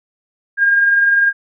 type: tone with tremolo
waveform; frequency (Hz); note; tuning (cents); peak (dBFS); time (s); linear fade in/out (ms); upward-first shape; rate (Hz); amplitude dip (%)
sine; 1616; G#6; -48; -8; 0.57-1.33; 50; sine; 20; 35
effects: none